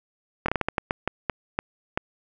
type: slowing click train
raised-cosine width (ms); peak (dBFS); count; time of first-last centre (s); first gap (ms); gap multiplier
0.5; -8; 12; 0.46-1.975; 24; 1.32
effects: none